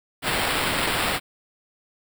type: noise with sample-and-hold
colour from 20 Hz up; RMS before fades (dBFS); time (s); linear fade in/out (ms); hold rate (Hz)
white; -24; 0.22-1.2; 50; 6300
effects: none